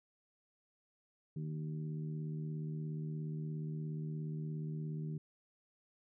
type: harmonic tone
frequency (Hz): 77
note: D#2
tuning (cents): -17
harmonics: 2 / 3 / 4 / 5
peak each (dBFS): -38 / -49 / -54 / -53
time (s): 1.36-5.18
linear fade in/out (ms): 5
effects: none